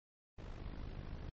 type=noise with amplitude modulation; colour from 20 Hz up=brown; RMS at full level=-43 dBFS; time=0.38-1.3 s; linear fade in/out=10 ms; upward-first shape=sine; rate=51 Hz; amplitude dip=65%; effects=low-pass 5000 Hz 12 dB/octave + MP3 32 kbps